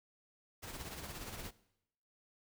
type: noise with tremolo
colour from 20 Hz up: pink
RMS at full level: -44 dBFS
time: 0.62-1.51 s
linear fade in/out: 20 ms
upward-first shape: sine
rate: 17 Hz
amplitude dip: 50%
effects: noise-tail reverb RT60 0.8 s tail -19 dB re dry